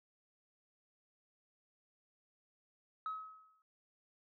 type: tone with exponential decay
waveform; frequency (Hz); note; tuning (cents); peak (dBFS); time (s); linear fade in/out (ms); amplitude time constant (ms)
sine; 1280; D#6; +49; -34; 3.06-3.62; 1; 120
effects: tanh soft clip ceiling -34 dBFS